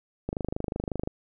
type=click train; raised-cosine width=2 ms; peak=-16 dBFS; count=21; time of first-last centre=0.29-1.074 s; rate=25.5 Hz; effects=none